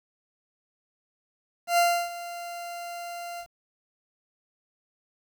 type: tone with ADSR envelope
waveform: 40% pulse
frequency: 693 Hz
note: F5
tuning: 14 cents flat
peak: -17 dBFS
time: 1.67-3.47 s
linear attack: 110 ms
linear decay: 310 ms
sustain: -17 dB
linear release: 73 ms
effects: 9-bit